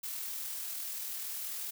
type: noise with amplitude modulation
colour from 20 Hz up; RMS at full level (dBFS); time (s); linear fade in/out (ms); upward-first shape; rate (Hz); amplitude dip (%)
blue; -38; 0.03-1.71; 10; sine; 40.4; 25
effects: none